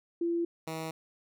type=tone pair in turn; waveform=sine / 10% pulse; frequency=340 / 160.46 Hz; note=F4 / E3; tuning=-46 / -46 cents; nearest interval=octave + minor second; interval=1300 cents; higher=first; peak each=-27 dBFS; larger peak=neither; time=0.21-0.45 / 0.67-0.91 s; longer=neither; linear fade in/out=5 ms; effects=none